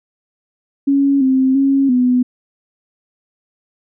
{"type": "tone with pitch steps", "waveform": "sine", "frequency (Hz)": [278, 262.6, 273.6, 249.5], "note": ["C#4", "C4", "C#4", "B3"], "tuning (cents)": [5, 6, -23, 18], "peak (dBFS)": -10, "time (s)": [0.87, 2.23], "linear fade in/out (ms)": 10, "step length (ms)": 340, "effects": []}